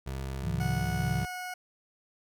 25% pulse tone, 66.7 Hz, C2, 34 cents sharp, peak -30 dBFS, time 0.06-1.26 s, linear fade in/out 10 ms
sine chord, F minor seventh, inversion first, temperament just, 104.77 / 130.96 / 157.15 / 174.61 Hz, Ab2 / C3 / Eb3 / F3, +16 / +2 / +18 / 0 cents, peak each -34 dBFS, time 0.43-1.24 s, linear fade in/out 10 ms
20% pulse tone with pitch glide, 734 to 729.8 Hz, F#5 to F#5, -14 to -24 cents, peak -31 dBFS, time 0.6-1.54 s, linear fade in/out 5 ms, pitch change -10 cents, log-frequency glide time 1.03-1.25 s
effects none

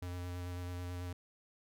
square tone with vibrato, 89.1 Hz, F2, 35 cents sharp, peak -40 dBFS, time 0.02-1.13 s, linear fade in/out 5 ms, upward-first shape square, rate 9.1 Hz, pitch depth 14 cents each way, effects none

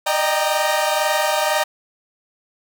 sawtooth chord, Eb major seventh, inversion third, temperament equal with one note detuned, 600.4 / 622.3 / 784 / 932.3 Hz, D5 / Eb5 / G5 / Bb5, +38 / 0 / 0 / 0 cents, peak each -19 dBFS, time 0.06-1.64 s, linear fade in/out 10 ms, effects none

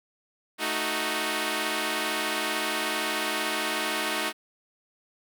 5% pulse chord, D# diminished, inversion second, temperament equal, 220 / 311.1 / 370 Hz, A3 / D#4 / F#4, 0 / 0 / 0 cents, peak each -22 / -18 / -20 dBFS, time 0.58-4.33 s, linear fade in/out 50 ms, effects none

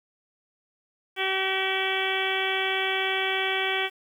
harmonic tone with a mistuned harmonic, 382.4 Hz, G4, 43 cents flat, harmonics 1 / 2 / 3 / 4 / 5 / 6 / 7 / 8 / 9, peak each -31 / -32 / -37 / -33 / -32 / -30 / -35 / -34 / -33 dBFS, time 1.16-3.9 s, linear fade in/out 50 ms, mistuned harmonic 9, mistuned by -40 cents, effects 9-bit

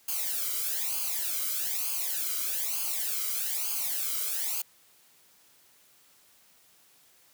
blue noise with flanger, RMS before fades -31 dBFS, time 0.08-4.62 s, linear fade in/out 5 ms, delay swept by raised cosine 0.53 to 1.15 ms, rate 1.1 Hz, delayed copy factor -1, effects white hiss -61 dBFS RMS until 7.33 s + high-pass 80 Hz 12 dB/octave

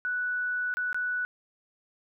sine tone with dropouts, 1480 Hz, F#6, in tune, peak -27 dBFS, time 0.05-1.25 s, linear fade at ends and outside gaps 0 ms, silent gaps 0.74-0.77 / 0.929-0.945 s, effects none

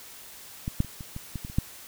clicks, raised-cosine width 5 ms, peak -17 / -10 / -29 / -26 / -23 / -20 / -23 / -28 / -10 dBFS, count 9, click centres 0.679 / 0.804 / 0.847 / 1.008 / 1.164 / 1.357 / 1.449 / 1.499 / 1.585 s, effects white hiss -46 dBFS RMS until 1.87 s

